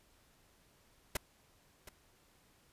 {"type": "noise with echo", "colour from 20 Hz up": "pink", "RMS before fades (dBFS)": -34, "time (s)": [1.15, 1.17], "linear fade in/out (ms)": 5, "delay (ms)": 720, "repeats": 1, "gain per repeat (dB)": -15, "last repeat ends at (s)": 1.89, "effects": ["pink hiss -68 dBFS RMS until 2.72 s", "resampled to 32000 Hz"]}